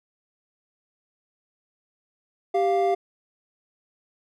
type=tone pair together; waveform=triangle; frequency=392 / 698.5 Hz; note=G4 / F5; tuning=0 / 0 cents; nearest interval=minor seventh; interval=1000 cents; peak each=-20 dBFS; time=2.54-2.95 s; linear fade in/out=10 ms; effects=none